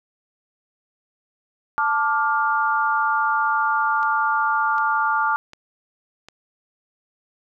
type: chord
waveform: sine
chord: D minor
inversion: second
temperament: just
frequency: 881 / 1174.7 / 1409.6 Hz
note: A5 / D6 / F6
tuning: +2 / 0 / +16 cents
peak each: -22 dBFS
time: 1.78-5.36 s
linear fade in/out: 0 ms
type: click train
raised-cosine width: 0.2 ms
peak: -24 dBFS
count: 4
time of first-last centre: 4.03-6.286 s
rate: 1.33 Hz
effects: none